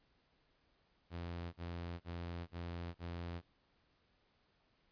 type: tone bursts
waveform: sawtooth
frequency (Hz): 86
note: F2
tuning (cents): -26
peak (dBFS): -38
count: 5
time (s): 1.1-3.418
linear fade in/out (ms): 50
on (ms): 430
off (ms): 42
effects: pink hiss -75 dBFS RMS until 4.91 s + resampled to 11025 Hz